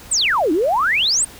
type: exponential two-way sweep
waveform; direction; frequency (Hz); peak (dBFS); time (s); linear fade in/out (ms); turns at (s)
sine; down then up; 9060 to 293.7 to 9060; -14; 0.11-1.25; 10; 0.52
effects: pink hiss -40 dBFS RMS until 1.39 s